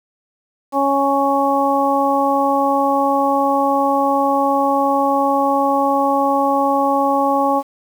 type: harmonic tone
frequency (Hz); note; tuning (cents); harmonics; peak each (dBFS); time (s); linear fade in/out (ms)
277.2; C#4; 0; 1 / 2 / 3 / 4; -20 / -19 / -17 / -20; 0.72-7.63; 50
effects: 7-bit